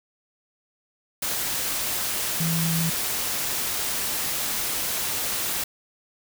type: tone in noise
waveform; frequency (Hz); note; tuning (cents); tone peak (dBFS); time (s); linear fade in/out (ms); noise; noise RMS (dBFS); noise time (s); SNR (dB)
sine; 164.81; E3; 0; -23; 2.4-2.9; 5; white; -27; 1.22-5.64; +1
effects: none